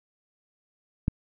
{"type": "click", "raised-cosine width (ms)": 5, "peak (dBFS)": -11, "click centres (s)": 1.081, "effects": []}